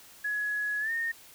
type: tone with pitch glide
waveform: sine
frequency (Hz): 1684 to 1836.4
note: G#6 to A#6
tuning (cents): +24 to -26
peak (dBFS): -28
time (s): 0.24-1.12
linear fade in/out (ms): 10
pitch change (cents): +150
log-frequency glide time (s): 0.8-0.92
effects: white hiss -53 dBFS RMS until 1.34 s